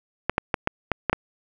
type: clicks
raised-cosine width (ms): 0.5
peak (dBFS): -5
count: 7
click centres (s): 0.296 / 0.381 / 0.542 / 0.674 / 0.917 / 1.097 / 1.13
effects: none

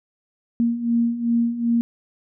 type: beating tone pair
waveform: sine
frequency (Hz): 232.4 / 235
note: A#3 / A#3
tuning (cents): -5 / +14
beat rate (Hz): 2.6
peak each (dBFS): -24 / -19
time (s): 0.6-1.81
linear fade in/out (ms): 0
effects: none

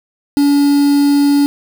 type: tone with quantisation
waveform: triangle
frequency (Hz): 285.2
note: C#4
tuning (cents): +49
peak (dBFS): -6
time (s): 0.37-1.46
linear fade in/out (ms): 0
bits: 4
effects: none

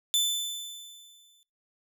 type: tone with exponential decay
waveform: sawtooth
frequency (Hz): 3520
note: A7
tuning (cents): 0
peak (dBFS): -18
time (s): 0.14-1.43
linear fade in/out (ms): 0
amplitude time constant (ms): 280
effects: noise-tail reverb RT60 0.3 s tail -25 dB re dry

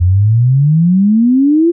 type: exponential sweep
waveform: sine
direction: up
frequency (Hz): 85.4 to 350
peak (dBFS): -6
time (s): 0-1.72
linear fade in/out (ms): 20
effects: none

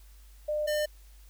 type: tone pair in turn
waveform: sine / square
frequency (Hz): 602 / 602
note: D5 / D5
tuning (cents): +43 / +43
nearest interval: unison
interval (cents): 0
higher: neither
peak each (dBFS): -27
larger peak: neither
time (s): 0.48-0.67 / 0.67-0.86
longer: neither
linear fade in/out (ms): 10
effects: added 50 Hz sine -50 dBFS peak until 1.29 s + white hiss -62 dBFS RMS until 1.29 s

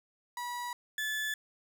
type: tone pair in turn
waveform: 35% pulse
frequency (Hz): 971 / 1730.1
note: B5 / A6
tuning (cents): -30 / -30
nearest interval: minor seventh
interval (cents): 1000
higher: second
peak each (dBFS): -34 / -30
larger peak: second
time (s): 0.37-0.73 / 0.98-1.34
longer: neither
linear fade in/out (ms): 2
effects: none

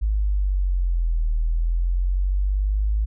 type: linear two-way sweep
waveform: sine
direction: down then up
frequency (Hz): 53.3 to 39.09 to 53.3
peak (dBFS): -18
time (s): 0.01-3.06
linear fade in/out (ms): 20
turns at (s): 1.31
effects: none

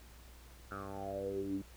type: tone with low-pass filter sweep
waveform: 10% pulse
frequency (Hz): 98.4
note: G2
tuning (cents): +7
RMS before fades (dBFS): -40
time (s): 0.71-1.62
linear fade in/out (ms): 5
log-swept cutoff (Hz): 1400 to 250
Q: 9.1
effects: added 60 Hz sine -55 dBFS peak until 1.76 s + pink hiss -60 dBFS RMS until 1.76 s

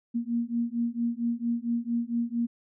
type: beating tone pair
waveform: sine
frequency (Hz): 233.1 / 237.5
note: A#3 / A#3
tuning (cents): 0 / +33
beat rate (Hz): 4.4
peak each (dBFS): -29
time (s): 0.14-2.47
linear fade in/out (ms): 20
effects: none

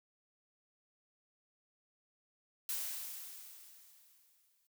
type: noise with exponential decay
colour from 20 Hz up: blue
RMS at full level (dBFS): -37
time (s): 2.69-4.67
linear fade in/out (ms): 2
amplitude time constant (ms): 430
effects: noise-tail reverb RT60 0.1 s tail -24 dB re dry

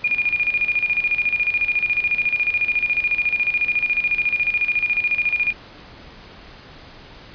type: tone with tremolo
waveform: sine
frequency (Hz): 2429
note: D#7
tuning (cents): -42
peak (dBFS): -15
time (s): 0.04-5.53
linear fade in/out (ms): 5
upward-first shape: square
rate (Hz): 14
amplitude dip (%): 70
effects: pink hiss -42 dBFS RMS until 7.34 s + resampled to 11025 Hz

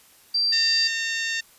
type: tone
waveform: sine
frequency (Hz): 4699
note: D8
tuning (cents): 0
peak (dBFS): -19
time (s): 0.34-0.88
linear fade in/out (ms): 10
type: harmonic tone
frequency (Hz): 910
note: A#5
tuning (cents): -42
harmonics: 2 / 3 / 4 / 5 / 6 / 7 / 8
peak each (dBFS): -27 / -31 / -33 / -35 / -37 / -38 / -39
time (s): 0.52-1.41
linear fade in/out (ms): 10
effects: white hiss -54 dBFS RMS until 1.58 s + resampled to 32000 Hz

